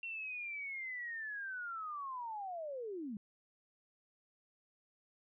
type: linear sweep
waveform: sine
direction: down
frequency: 2736 to 193.4 Hz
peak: -40 dBFS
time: 0.03-3.17 s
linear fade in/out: 2 ms
effects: none